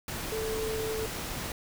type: tone in noise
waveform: sine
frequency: 440 Hz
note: A4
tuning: in tune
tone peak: -31 dBFS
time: 0.32-1.06 s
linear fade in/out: 2 ms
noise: pink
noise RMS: -36 dBFS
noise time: 0.08-1.52 s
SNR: +2 dB
effects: none